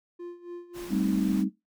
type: tone with tremolo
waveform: triangle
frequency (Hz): 349.2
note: F4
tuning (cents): 0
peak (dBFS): -33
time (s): 0.19-0.93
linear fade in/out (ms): 10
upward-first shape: sine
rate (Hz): 3.6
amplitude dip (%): 80
type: noise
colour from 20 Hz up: pink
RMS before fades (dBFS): -44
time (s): 0.73-1.45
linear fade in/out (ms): 50
type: chord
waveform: sine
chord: A half-diminished seventh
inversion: third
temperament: equal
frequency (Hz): 196 / 220 / 261.6 / 311.1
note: G3 / A3 / C4 / Eb4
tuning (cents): 0 / 0 / 0 / 0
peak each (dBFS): -26 / -32 / -29 / -30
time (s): 0.89-1.5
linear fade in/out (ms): 50
effects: noise-tail reverb RT60 0.2 s tail -20 dB re dry